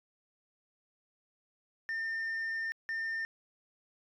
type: tone bursts at uneven times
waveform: sine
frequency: 1807 Hz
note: A6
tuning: 46 cents sharp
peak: -30 dBFS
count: 2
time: 1.89-2.72 / 2.89-3.25 s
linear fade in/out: 0 ms
effects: tanh soft clip ceiling -32 dBFS